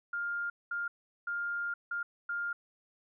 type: tone bursts at uneven times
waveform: sine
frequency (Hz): 1405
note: F6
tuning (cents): +10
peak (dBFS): -32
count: 5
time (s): 0.13-0.5 / 0.71-0.88 / 1.27-1.74 / 1.91-2.03 / 2.29-2.53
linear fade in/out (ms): 5
effects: none